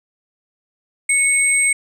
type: tone pair together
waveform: sine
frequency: 2211 / 8348 Hz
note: C#7 / C9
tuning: -5 / -5 cents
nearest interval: octave + major seventh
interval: 2300 cents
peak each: -15 dBFS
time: 1.09-1.73 s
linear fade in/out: 5 ms
effects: tanh soft clip ceiling -6 dBFS